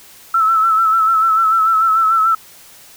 sine tone with vibrato, 1318.5 Hz, E6, in tune, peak -10 dBFS, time 0.34-2.35 s, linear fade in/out 5 ms, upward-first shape sine, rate 6.8 Hz, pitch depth 45 cents each way, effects white hiss -42 dBFS RMS until 2.96 s

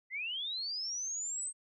sine linear sweep, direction up, 1975.5 to 8372 Hz, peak -35 dBFS, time 0.1-1.53 s, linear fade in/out 50 ms, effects none

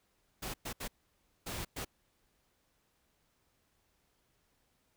pink noise bursts at uneven times, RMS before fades -40 dBFS, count 5, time 0.42-0.54 / 0.65-0.73 / 0.8-0.88 / 1.46-1.65 / 1.76-1.85 s, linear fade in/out 10 ms, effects pink hiss -75 dBFS RMS until 4.96 s

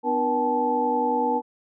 sine tone cluster, 251.9 / 302.2 / 479.2 / 775 / 867 Hz, B3 / D4 / A#4 / G5 / A5, +34 / +50 / +48 / -20 / -26 cents, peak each -28 / -32 / -26 / -31 / -23 dBFS, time 0.03-1.42 s, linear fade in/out 50 ms, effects none

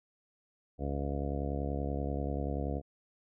harmonic tone, 70.4 Hz, C#2, 27 cents sharp, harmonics 1 / 2 / 3 / 4 / 5 / 6 / 7 / 8 / 9 / 10, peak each -35 / -39 / -42 / -40 / -47 / -44 / -42 / -48 / -45 / -45 dBFS, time 0.78-2.82 s, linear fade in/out 50 ms, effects none

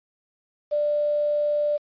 sine tone with quantisation, 591 Hz, D5, 11 cents sharp, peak -20 dBFS, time 0.71-1.78 s, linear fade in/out 20 ms, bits 8, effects resampled to 11025 Hz

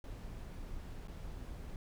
brown noise with dropouts, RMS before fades -45 dBFS, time 0.04-1.76 s, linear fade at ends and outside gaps 1 ms, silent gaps 1.074-1.082 s, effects none

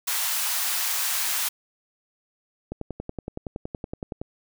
white high-pass noise, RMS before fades -26 dBFS, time 0.07-1.49 s, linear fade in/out 10 ms, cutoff 770 Hz, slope 24 dB/octave
click train, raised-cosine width 2 ms, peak -18 dBFS, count 17, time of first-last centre 2.72-4.215 s, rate 10.7 Hz
effects none

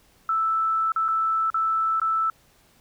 sine tone with dropouts, 1318.5 Hz, E6, in tune, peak -20 dBFS, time 0.29-2.3 s, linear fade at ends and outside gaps 2 ms, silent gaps 0.92-0.961 / 1.082-1.086 / 1.502-1.543 / 1.999-2.016 s, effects pink hiss -59 dBFS RMS until 2.8 s

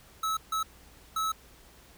square tone bursts at uneven times, 1298 Hz, E6, 27 cents flat, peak -28 dBFS, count 3, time 0.23-0.37 / 0.52-0.63 / 1.16-1.32 s, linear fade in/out 5 ms, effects added 60 Hz sine -59 dBFS peak until 1.97 s + pink hiss -56 dBFS RMS until 1.97 s

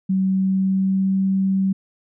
sine tone with pitch glide, 190 to 192.21 Hz, F#3 to G3, +46 to -34 cents, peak -16 dBFS, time 0.09-1.73 s, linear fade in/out 10 ms, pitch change +20 cents, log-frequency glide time 0.21-1.22 s, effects none

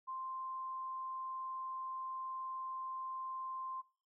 sine tone, 1046.5 Hz, C6, in tune, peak -40 dBFS, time 0.07-3.82 s, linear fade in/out 20 ms, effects noise-tail reverb RT60 0.4 s tail -21 dB re dry

